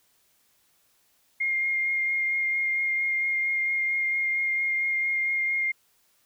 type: tone with vibrato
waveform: sine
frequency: 2126 Hz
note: C7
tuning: 27 cents sharp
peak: -23 dBFS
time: 1.4-5.72 s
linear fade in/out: 10 ms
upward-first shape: sine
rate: 4.4 Hz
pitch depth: 12 cents each way
effects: white hiss -66 dBFS RMS until 6.25 s